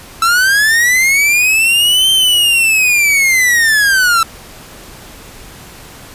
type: linear two-way sweep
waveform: 45% pulse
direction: up then down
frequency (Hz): 1318.5 to 3136 to 1318.5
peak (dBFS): -8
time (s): 0.22-4.23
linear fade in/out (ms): 2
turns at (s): 2.11
effects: pink hiss -35 dBFS RMS until 6.14 s + resampled to 32000 Hz